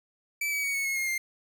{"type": "tone with pitch steps", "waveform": "45% pulse", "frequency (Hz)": [2314, 2278, 2243, 2208, 2174, 2140, 2107], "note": ["D7", "C#7", "C#7", "C#7", "C#7", "C7", "C7"], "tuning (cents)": [-26, 47, 20, -7, -34, 38, 12], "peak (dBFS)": -27, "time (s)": [0.41, 1.18], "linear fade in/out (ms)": 5, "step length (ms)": 110, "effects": []}